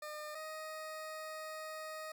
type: tone pair in turn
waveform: 20% pulse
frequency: 605 / 626 Hz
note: D#5 / D#5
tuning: -49 / +10 cents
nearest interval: minor second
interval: 59 cents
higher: second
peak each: -38 / -38 dBFS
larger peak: neither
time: 0.02-0.35 / 0.35-2.12 s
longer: second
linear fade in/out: 5 ms
effects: none